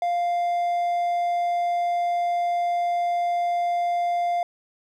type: tone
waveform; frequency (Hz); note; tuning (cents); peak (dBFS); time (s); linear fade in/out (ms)
triangle; 698.5; F5; 0; -19; 0.02-4.43; 2
effects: none